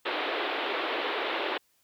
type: band-pass noise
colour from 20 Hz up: pink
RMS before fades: -31 dBFS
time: 0.05-1.58 s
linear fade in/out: 10 ms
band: 310 to 3800 Hz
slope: 48 dB/octave
effects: white hiss -69 dBFS RMS until 1.83 s